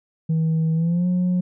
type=tone with pitch glide; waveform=sine; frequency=160.7 to 180.38 Hz; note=E3 to F#3; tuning=-44 to -44 cents; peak=-15 dBFS; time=0.29-1.41 s; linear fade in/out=10 ms; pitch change=+200 cents; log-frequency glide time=0.74-1.07 s; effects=tanh soft clip ceiling -16 dBFS